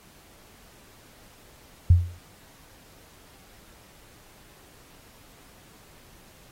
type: tone with exponential decay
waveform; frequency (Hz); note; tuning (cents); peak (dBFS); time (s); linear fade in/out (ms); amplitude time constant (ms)
sine; 87.31; F2; 0; -9; 1.9-2.19; 5; 61
effects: pink hiss -54 dBFS RMS until 6.51 s + AAC 48 kbps